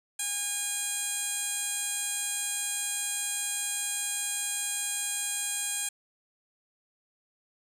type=tone with band-pass filter; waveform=15% pulse; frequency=815 Hz; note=G#5; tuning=33 cents flat; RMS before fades=-32 dBFS; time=0.19-5.89 s; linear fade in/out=5 ms; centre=8500 Hz; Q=1.9; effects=none